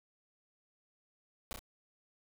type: noise with echo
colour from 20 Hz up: pink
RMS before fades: -40 dBFS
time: 1.51-1.53 s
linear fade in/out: 0 ms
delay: 31 ms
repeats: 2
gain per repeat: -4 dB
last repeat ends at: 1.592 s
effects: none